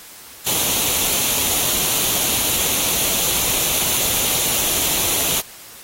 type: noise with comb filter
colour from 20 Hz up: white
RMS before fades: -19 dBFS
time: 0.46-5.41 s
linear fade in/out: 10 ms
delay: 0.3 ms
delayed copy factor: +0.5
effects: white hiss -40 dBFS RMS until 5.83 s + AAC 48 kbps